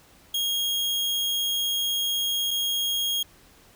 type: tone pair in turn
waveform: 40% pulse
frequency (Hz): 3268 / 3268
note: G#7 / G#7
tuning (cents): -29 / -29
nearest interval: unison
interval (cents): 0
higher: neither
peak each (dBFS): -23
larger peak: neither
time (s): 0.34-2.51 / 2.51-3.23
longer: first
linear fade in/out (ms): 5
effects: pink hiss -55 dBFS RMS until 3.75 s